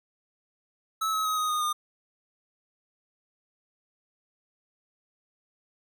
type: tone with pitch steps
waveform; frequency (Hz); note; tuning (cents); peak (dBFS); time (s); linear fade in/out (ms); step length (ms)
square; 1300 / 1282.8 / 1265.9 / 1249.2 / 1232.7 / 1216.5; E6 / E6 / D#6 / D#6 / D#6 / D#6; -24 / -48 / +30 / +7 / -17 / -39; -26; 1.01-1.73; 10; 120
effects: none